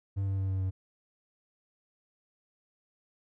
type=tone with pitch steps; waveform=triangle; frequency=98 / 97.04 / 96.09 / 95.16 / 94.23 Hz; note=G2 / G2 / G2 / F#2 / F#2; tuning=0 / -17 / -34 / +49 / +32 cents; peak=-26 dBFS; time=0.16-0.71 s; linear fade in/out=20 ms; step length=110 ms; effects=none